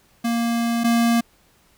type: tone pair in turn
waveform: square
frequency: 233.4 / 233.4 Hz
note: A#3 / A#3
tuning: +2 / +2 cents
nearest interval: unison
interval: 0 cents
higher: neither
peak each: -20 / -16 dBFS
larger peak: second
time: 0.24-0.84 / 0.84-1.21 s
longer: first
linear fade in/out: 10 ms
effects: pink hiss -58 dBFS RMS until 1.77 s